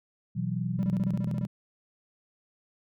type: chord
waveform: sine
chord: B suspended fourth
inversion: none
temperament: equal with one note detuned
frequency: 123.47 / 164.81 / 187.15 Hz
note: B2 / E3 / F#3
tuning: 0 / 0 / +20 cents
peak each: -32 dBFS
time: 0.35-1.47 s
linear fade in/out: 20 ms
type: tone bursts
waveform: triangle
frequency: 196 Hz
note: G3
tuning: in tune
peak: -26 dBFS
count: 10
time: 0.79-1.451 s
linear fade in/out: 0 ms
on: 40 ms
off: 29 ms
effects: none